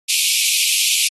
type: high-pass noise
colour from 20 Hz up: pink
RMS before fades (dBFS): -17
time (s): 0.08-1.09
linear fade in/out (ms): 20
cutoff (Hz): 2300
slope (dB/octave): 96
effects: AAC 32 kbps

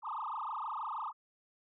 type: tone with frequency modulation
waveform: sine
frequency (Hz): 1054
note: C6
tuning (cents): +12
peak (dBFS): -35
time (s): 0.02-1.13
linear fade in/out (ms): 50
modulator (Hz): 26.3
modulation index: 7.7
effects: tanh soft clip ceiling -31 dBFS

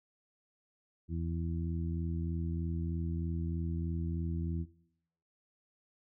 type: harmonic tone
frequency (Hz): 83.2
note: E2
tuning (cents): +17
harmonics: 1 / 2 / 3 / 4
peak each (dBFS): -35 / -38 / -45 / -44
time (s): 1.08-4.66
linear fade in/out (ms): 50
effects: noise-tail reverb RT60 0.7 s tail -17 dB re dry

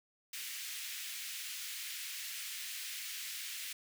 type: high-pass noise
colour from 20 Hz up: pink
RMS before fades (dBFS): -43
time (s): 0.33-3.73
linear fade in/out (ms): 5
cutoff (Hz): 2000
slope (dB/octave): 24
effects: none

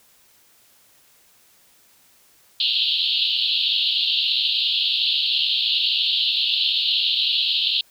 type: band-pass noise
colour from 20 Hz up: white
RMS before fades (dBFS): -21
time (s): 2.6-7.81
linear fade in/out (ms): 2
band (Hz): 2800 to 4300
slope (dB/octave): 96
effects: white hiss -56 dBFS RMS until 7.9 s

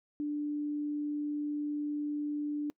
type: tone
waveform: sine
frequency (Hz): 294.9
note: D4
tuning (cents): +7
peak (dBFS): -31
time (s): 0.2-2.7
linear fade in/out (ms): 0
effects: noise-tail reverb RT60 0.1 s tail -25 dB re dry

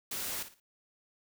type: noise with echo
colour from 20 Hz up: white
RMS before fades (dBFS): -37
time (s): 0.11-0.43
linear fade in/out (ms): 5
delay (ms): 57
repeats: 3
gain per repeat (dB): -11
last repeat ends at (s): 0.601
effects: none

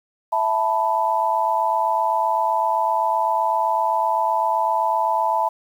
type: chord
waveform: sine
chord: E suspended fourth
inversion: none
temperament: equal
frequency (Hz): 659.3 / 880 / 987.8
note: E5 / A5 / B5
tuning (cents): 0 / 0 / 0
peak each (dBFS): -24 / -20 / -22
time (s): 0.32-5.49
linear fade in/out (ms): 10
effects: 8-bit

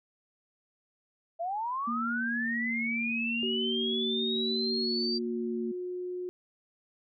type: linear sweep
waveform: sine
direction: up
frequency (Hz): 652 to 4699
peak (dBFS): -30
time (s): 1.39-5.19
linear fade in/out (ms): 20
type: tone with vibrato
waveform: sine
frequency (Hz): 232.3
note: A#3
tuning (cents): -6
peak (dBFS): -32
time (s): 1.87-5.72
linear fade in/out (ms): 10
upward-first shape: sine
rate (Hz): 0.71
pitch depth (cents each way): 17
type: tone with pitch glide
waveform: sine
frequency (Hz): 380 to 361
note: F#4 to F#4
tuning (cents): +46 to -43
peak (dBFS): -33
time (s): 3.43-6.29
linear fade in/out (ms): 0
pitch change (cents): -89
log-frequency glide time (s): 4.78-4.97
effects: none

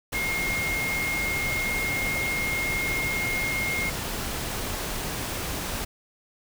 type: tone in noise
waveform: sine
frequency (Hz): 2141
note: C7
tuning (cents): +39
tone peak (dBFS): -26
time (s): 0.14-3.9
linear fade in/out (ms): 10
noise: pink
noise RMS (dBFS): -31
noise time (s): 0.12-5.85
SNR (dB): +2
effects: none

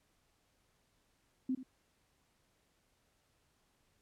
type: tone with echo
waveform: sine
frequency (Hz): 258.9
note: C4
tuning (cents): -18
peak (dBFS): -31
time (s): 1.49-1.55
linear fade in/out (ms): 5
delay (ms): 82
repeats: 1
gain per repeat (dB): -13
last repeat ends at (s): 1.632
effects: pink hiss -75 dBFS RMS until 4.01 s + low-pass 12000 Hz 12 dB/octave

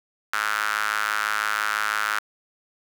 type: tone with high-pass filter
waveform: sawtooth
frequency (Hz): 106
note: G#2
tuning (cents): +36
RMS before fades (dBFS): -25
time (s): 0.33-2.19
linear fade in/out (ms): 5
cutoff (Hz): 1400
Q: 4.8
effects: 8-bit

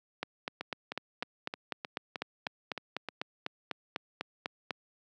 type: two click trains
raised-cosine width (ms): 0.3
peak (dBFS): -17 / -20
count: 19 / 9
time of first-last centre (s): 0.23-4.708 / 0.61-3.087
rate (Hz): 4.02 / 3.23
effects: high-pass 200 Hz 12 dB/octave

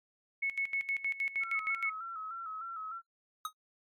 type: tone with tremolo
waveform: sine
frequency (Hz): 2200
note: C#7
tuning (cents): -14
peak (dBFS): -29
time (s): 0.42-1.9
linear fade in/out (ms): 10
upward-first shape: square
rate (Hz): 6.4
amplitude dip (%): 80
type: tone with vibrato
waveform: sine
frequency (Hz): 1318.5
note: E6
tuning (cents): 0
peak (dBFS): -38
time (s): 1.4-3.02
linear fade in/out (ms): 50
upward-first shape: square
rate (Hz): 3.3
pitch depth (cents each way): 49
type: tone with exponential decay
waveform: square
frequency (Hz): 1262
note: D#6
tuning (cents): +24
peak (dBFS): -31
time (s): 3.45-3.53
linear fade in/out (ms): 2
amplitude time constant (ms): 16
effects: noise-tail reverb RT60 0.1 s tail -20 dB re dry + MP3 64 kbps

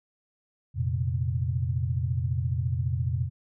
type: chord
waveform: sine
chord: F suspended fourth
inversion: none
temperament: just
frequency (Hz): 87.31 / 116.41 / 130.96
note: F2 / Bb2 / C3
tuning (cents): 0 / -2 / +2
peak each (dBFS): -29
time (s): 0.74-3.3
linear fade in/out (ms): 50
effects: none

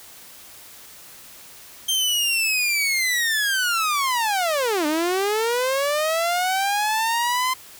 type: linear two-way sweep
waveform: sawtooth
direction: down then up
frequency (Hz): 3174 to 293.7 to 1038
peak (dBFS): -16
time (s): 1.88-7.54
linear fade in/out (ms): 10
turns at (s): 4.86
effects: white hiss -44 dBFS RMS until 7.79 s

